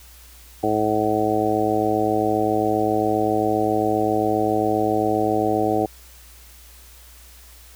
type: harmonic tone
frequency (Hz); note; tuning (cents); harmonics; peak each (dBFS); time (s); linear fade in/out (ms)
107.5; A2; -40; 1 / 2 / 3 / 4 / 5 / 6 / 7; -31 / -30 / -23 / -24 / -27 / -27 / -23; 0.63-5.86; 5
effects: added 60 Hz sine -46 dBFS peak until 7.75 s + white hiss -48 dBFS RMS until 7.75 s